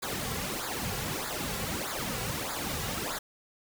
pink noise with flanger, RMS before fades -34 dBFS, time 0.02-3.19 s, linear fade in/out 10 ms, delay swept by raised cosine 0.34 to 3.34 ms, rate 1.6 Hz, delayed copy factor -0.8, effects none

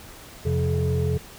sine tone cluster, 87 / 132.1 / 173.9 / 427.5 Hz, F2 / C3 / F3 / A4, -6 / +17 / -7 / -50 cents, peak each -23 / -23 / -29 / -26 dBFS, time 0.45-1.18 s, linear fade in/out 10 ms, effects tanh soft clip ceiling -15 dBFS + pink hiss -44 dBFS RMS until 1.38 s

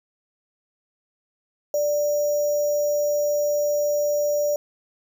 sine tone with sample-and-hold, 587.3 Hz, D5, in tune, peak -19 dBFS, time 1.74-4.56 s, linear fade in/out 2 ms, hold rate 6300 Hz, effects none

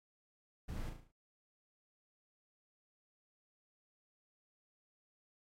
brown noise with echo, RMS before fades -43 dBFS, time 0.68-0.9 s, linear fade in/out 10 ms, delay 36 ms, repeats 6, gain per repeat -5 dB, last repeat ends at 1.116 s, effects AAC 48 kbps

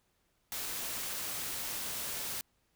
white noise, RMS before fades -38 dBFS, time 0.52-2.41 s, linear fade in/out 0 ms, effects pink hiss -75 dBFS RMS until 2.75 s

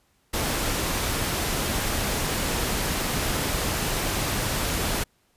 pink noise, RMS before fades -26 dBFS, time 0.33-5.04 s, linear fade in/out 10 ms, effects pink hiss -66 dBFS RMS until 5.36 s + resampled to 32000 Hz

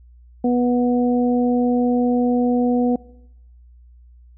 harmonic tone, 244.9 Hz, B3, 14 cents flat, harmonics 1 / 2 / 3, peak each -16 / -22 / -26 dBFS, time 0.44-2.96 s, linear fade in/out 5 ms, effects noise-tail reverb RT60 0.9 s tail -23 dB re dry + added 60 Hz sine -44 dBFS peak until 4.37 s

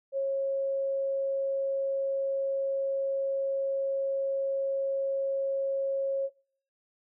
sine tone, 545 Hz, C#5, 29 cents flat, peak -26 dBFS, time 0.12-6.3 s, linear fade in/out 50 ms, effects noise-tail reverb RT60 0.6 s tail -25 dB re dry

